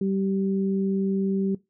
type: tone pair together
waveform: sine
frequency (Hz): 194.05 / 388.1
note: G3 / G4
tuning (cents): -17 / -17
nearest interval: octave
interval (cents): 1200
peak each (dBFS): -23 / -28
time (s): 0.01-1.55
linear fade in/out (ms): 5
effects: noise-tail reverb RT60 0.2 s tail -20 dB re dry